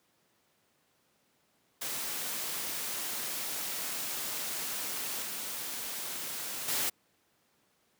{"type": "noise with level steps", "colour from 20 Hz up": "white", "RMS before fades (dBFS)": [-36, -38, -31], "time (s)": [1.81, 6.9], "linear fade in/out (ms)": 10, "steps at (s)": [5.22, 6.68], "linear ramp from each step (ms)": 5, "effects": ["pink hiss -71 dBFS RMS until 7.99 s", "high-pass 150 Hz 12 dB/octave"]}